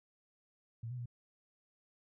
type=tone with pitch steps; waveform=sine; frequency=114.9 / 125 / 120.3 Hz; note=A#2 / B2 / B2; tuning=-25 / +21 / -45 cents; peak=-39 dBFS; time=0.83-1.058 s; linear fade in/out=5 ms; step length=76 ms; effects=none